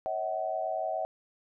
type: tone cluster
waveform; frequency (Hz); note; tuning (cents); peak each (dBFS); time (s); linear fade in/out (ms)
sine; 556 / 643 / 753; C#5 / E5 / F#5; +5 / -43 / +30; -39 / -32 / -33; 0.06-1.05; 0
effects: none